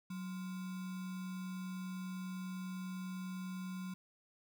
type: tone with sample-and-hold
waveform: sine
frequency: 185 Hz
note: F#3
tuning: in tune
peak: -40 dBFS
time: 0.1-3.94 s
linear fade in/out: 5 ms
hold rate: 1225 Hz
effects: none